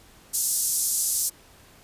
white band-pass noise, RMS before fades -25 dBFS, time 0.33-1.3 s, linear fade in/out 20 ms, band 5900 to 12000 Hz, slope 24 dB/octave, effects pink hiss -53 dBFS RMS until 1.83 s + resampled to 32000 Hz

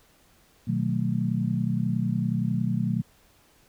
sine chord, B dominant seventh, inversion none, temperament just, 123.47 / 154.34 / 185.21 / 222.2 Hz, B2 / D#3 / F#3 / A3, 0 / -14 / +2 / +17 cents, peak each -28 / -30 / -28 / -29 dBFS, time 0.67-3.02 s, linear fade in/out 10 ms, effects pink hiss -60 dBFS RMS until 3.68 s

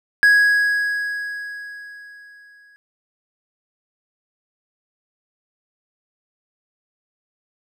triangle tone with exponential decay, 1661 Hz, G#6, in tune, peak -7 dBFS, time 0.23-2.76 s, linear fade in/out 0 ms, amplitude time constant 550 ms, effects none

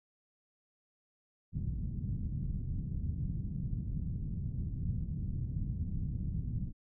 white low-pass noise, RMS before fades -36 dBFS, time 1.52-6.73 s, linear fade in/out 50 ms, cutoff 160 Hz, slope 24 dB/octave, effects none

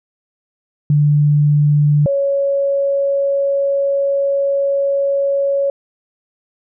sine tone pair in turn, 147.4 / 556.5 Hz, D3 / C#5, +7 / +7 cents, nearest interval octave + major seventh, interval 2300 cents, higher second, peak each -9 / -13 dBFS, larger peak first, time 0.9-2.06 / 2.06-5.7 s, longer second, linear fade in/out 2 ms, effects none

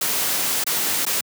white noise with dropouts, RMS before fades -22 dBFS, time 0.01-1.21 s, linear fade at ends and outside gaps 5 ms, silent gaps 0.64-0.665 / 1.053-1.064 s, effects high-pass 150 Hz 12 dB/octave

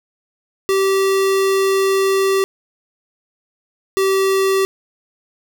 square tone pair in turn, 387.6 / 386.1 Hz, G4 / G4, -20 / -26 cents, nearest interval unison, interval 6 cents, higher first, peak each -14 dBFS, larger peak neither, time 0.69-2.44 / 3.97-4.65 s, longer first, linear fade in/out 0 ms, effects none

